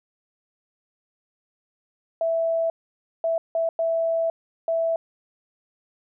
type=tone bursts at uneven times; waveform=sine; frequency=659.3 Hz; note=E5; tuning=in tune; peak=-20 dBFS; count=5; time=2.21-2.7 / 3.24-3.38 / 3.55-3.69 / 3.79-4.3 / 4.68-4.96 s; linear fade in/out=2 ms; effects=none